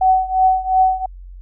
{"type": "tone with tremolo", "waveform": "sine", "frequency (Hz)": 752, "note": "F#5", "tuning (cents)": 28, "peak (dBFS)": -8, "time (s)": [0.01, 1.06], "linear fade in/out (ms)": 5, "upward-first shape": "triangle", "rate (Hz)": 2.8, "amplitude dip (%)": 90, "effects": ["added 45 Hz sine -33 dBFS peak until 1.41 s"]}